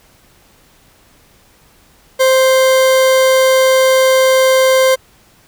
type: tone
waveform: 40% pulse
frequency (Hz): 523.3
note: C5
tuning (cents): 0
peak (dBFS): -7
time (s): 2.19-4.96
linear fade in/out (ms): 20
effects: pink hiss -49 dBFS RMS until 5.47 s